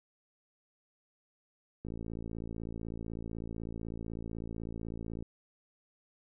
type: click train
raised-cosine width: 3 ms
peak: -28 dBFS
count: 190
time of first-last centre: 1.85-5.225 s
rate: 56 Hz
effects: none